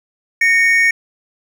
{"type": "tone pair together", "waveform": "triangle", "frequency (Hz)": [1843.8, 2229], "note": ["A#6", "C#7"], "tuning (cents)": [-19, 9], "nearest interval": "minor third", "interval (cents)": 328, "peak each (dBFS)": -11, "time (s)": [0.41, 0.91], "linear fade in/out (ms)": 5, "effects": []}